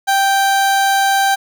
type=tone; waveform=30% pulse; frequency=784 Hz; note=G5; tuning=in tune; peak=-9 dBFS; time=0.07-1.36 s; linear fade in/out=20 ms; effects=none